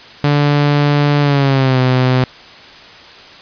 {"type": "tone with pitch glide", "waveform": "sawtooth", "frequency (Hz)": [145.4, 128.05], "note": ["D3", "C3"], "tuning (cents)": [-17, -37], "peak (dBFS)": -6, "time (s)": [0.24, 2.24], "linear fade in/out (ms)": 0, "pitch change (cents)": -220, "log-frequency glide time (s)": [1.21, 1.8], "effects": ["white hiss -37 dBFS RMS until 3.41 s", "resampled to 11025 Hz"]}